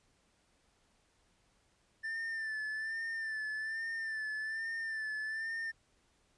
triangle tone with vibrato, 1773 Hz, A6, 13 cents sharp, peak -34 dBFS, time 2.03-5.72 s, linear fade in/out 20 ms, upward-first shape sine, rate 1.2 Hz, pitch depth 44 cents each way, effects pink hiss -72 dBFS RMS until 6.37 s + resampled to 22050 Hz

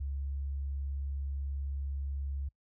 sine tone, 69.3 Hz, C#2, in tune, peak -33 dBFS, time 0-2.49 s, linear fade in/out 10 ms, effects noise-tail reverb RT60 0.1 s tail -25 dB re dry

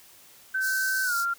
sine tone with pitch glide, 1538 to 1386.1 Hz, G6 to F6, -33 to -13 cents, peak -24 dBFS, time 0.54-1.34 s, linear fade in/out 10 ms, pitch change -180 cents, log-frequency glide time 1.04-1.15 s
pink high-pass noise, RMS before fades -34 dBFS, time 0.6-1.26 s, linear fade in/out 50 ms, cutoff 4200 Hz, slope 96 dB/octave
effects white hiss -53 dBFS RMS until 1.38 s

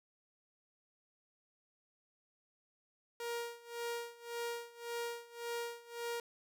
sawtooth tone with tremolo, 471.1 Hz, A#4, 18 cents sharp, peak -33 dBFS, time 3.2-6.2 s, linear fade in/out 2 ms, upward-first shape sine, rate 1.8 Hz, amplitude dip 90%, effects none

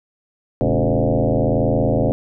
sine tone with frequency modulation, 191.2 Hz, G3, 43 cents flat, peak -14 dBFS, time 0.61-2.12 s, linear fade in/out 0 ms, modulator 81.4 Hz, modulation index 5.6, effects none

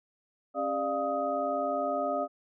sine tone cluster, 273.4 / 405.5 / 595 / 695 / 1254 Hz, C#4 / G#4 / D5 / F5 / D#6, -24 / -41 / +22 / -9 / +13 cents, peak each -36 / -40 / -31 / -32 / -35 dBFS, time 0.54-2.28 s, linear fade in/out 50 ms, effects none

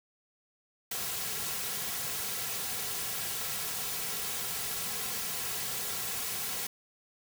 white noise with comb filter, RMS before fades -35 dBFS, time 0.91-6.67 s, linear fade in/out 5 ms, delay 3.3 ms, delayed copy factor -0.6, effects none

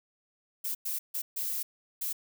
violet noise bursts at uneven times, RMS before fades -33 dBFS, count 5, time 0.64-0.75 / 0.85-0.99 / 1.14-1.22 / 1.36-1.63 / 2.01-2.13 s, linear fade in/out 10 ms, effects none

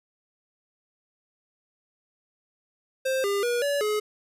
square tone with pitch steps, 526 / 401.7 / 480.8 / 571 / 423.3 Hz, C5 / G4 / B4 / D5 / G#4, +9 / +42 / -46 / -49 / +33 cents, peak -24 dBFS, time 3.05-4 s, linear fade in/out 10 ms, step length 190 ms, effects resampled to 32000 Hz

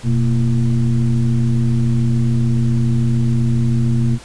sine tone with frequency modulation, 123.47 Hz, B2, in tune, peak -12 dBFS, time 0.03-4.19 s, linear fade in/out 50 ms, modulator 107 Hz, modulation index 0.98, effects pink hiss -39 dBFS RMS until 4.24 s + resampled to 22050 Hz

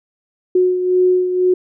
sine beating tone pair, 365 / 367 Hz, F#4 / F#4, -24 / -14 cents, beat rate 2 Hz, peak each -12 / -20 dBFS, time 0.55-1.54 s, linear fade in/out 5 ms, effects none

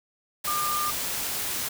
sine tone in noise, 1200 Hz, D6, 37 cents sharp, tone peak -26 dBFS, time 0.47-0.91 s, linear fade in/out 10 ms, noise white, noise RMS -30 dBFS, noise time 0.44-1.69 s, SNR +1 dB, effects none

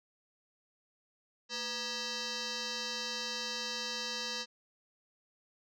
sine tone with frequency modulation, 497.5 Hz, B4, 13 cents sharp, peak -34 dBFS, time 1.49-4.46 s, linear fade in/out 50 ms, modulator 721 Hz, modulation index 7.6, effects tanh soft clip ceiling -31 dBFS

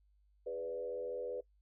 sine tone with frequency modulation, 493.9 Hz, B4, in tune, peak -37 dBFS, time 0.46-1.41 s, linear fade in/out 10 ms, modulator 85.1 Hz, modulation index 0.86, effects noise-tail reverb RT60 0.1 s tail -22 dB re dry + added 50 Hz sine -67 dBFS peak until 1.61 s

